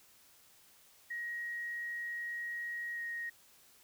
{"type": "tone with pitch glide", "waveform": "sine", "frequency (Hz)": [1891, 1873.6], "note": ["A#6", "A#6"], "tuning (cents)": [24, 8], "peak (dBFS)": -37, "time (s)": [1.1, 3.3], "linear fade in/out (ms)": 10, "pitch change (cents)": -16, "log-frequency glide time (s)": [2.93, 3.01], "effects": ["white hiss -63 dBFS RMS until 3.83 s"]}